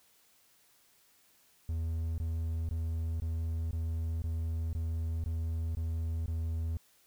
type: tone bursts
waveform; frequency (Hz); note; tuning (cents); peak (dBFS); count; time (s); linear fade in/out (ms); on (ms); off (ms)
triangle; 81.6; E2; -17; -29; 10; 1.69-6.77; 0; 490; 20
effects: white hiss -66 dBFS RMS until 7.06 s